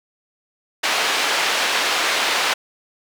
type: band-pass noise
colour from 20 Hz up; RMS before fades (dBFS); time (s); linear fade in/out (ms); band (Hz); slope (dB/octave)
white; -20; 0.83-2.54; 10; 470 to 3500; 12
effects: none